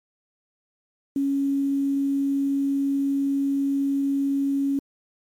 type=tone with quantisation; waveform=sine; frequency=277.2 Hz; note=C#4; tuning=in tune; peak=-20 dBFS; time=1.16-4.79 s; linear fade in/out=2 ms; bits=8; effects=MP3 64 kbps